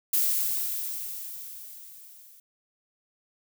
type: noise with level ramp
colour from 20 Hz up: violet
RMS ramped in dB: -23 to -53 dBFS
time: 0.13-2.4 s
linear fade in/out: 5 ms
effects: none